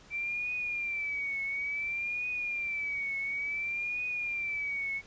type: tone with vibrato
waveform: sine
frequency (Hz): 2334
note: D7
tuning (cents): -11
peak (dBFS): -31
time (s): 0.1-5.02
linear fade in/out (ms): 50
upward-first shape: triangle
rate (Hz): 0.57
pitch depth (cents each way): 110
effects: pink hiss -56 dBFS RMS until 5.06 s + resampled to 16000 Hz